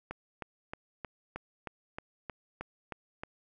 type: click train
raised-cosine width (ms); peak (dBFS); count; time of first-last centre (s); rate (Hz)
0.5; -23; 11; 0.11-3.235; 3.2
effects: none